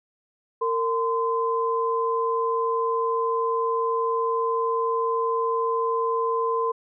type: tone pair together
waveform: sine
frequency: 458 / 1027.6 Hz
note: A#4 / C6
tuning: -31 / -32 cents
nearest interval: octave + major second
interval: 1399 cents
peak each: -24 dBFS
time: 0.61-6.72 s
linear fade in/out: 10 ms
effects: none